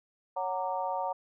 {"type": "harmonic tone with a mistuned harmonic", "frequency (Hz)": 185, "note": "F#3", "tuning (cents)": 0, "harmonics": [3, 4, 5, 6], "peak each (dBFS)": [-36, -34, -33, -42], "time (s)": [0.36, 1.13], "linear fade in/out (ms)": 10, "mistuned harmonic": 6, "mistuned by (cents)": 97, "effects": []}